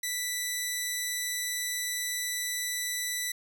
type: tone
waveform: 10% pulse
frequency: 1975.5 Hz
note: B6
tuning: in tune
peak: -21 dBFS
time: 0.03-3.32 s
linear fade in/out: 5 ms
effects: none